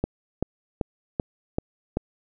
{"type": "click train", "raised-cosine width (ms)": 2, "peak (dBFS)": -10, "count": 6, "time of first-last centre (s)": [0.04, 1.971], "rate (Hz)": 2.59, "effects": []}